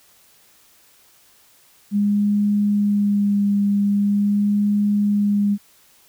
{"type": "tone with vibrato", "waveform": "sine", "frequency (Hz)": 203.9, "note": "G#3", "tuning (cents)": -32, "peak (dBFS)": -15, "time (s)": [1.91, 5.58], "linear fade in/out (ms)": 50, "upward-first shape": "sine", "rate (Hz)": 0.43, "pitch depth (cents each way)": 16, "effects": ["white hiss -54 dBFS RMS until 6.08 s"]}